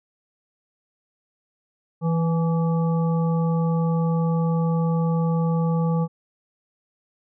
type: harmonic tone with a mistuned harmonic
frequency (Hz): 164.81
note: E3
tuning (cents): 0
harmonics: 1 / 3 / 5 / 7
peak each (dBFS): -19 / -29 / -33 / -36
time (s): 2.01-6.08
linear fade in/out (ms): 50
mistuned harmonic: 5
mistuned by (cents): +37
effects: none